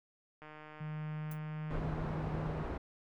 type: click train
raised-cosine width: 0.5 ms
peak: -36 dBFS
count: 210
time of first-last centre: 0.42-1.786 s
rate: 153 Hz
type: tone with pitch glide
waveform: sine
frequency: 154.1 to 155.98 Hz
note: D#3 to D#3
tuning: -16 to +5 cents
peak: -38 dBFS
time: 0.8-2.64 s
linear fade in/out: 10 ms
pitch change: +21 cents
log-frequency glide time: 1.16-1.7 s
type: noise with exponential decay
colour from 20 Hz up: violet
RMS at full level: -45 dBFS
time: 1.31-1.39 s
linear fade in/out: 5 ms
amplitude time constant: 17 ms
type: low-pass noise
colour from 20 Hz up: pink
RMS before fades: -39 dBFS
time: 1.7-2.78 s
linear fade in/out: 10 ms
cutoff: 1100 Hz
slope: 12 dB/octave
effects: none